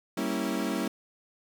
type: chord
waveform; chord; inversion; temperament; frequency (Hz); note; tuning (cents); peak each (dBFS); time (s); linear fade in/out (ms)
35% pulse; G diminished seventh; none; equal; 196 / 233.1 / 277.2 / 329.6; G3 / Bb3 / Db4 / Fb4; 0 / 0 / 0 / 0; -32; 0.17-0.88; 5
effects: none